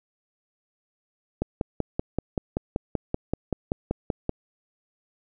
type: click train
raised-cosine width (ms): 2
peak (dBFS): -11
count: 16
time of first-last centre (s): 1.42-4.294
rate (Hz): 5.22
effects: none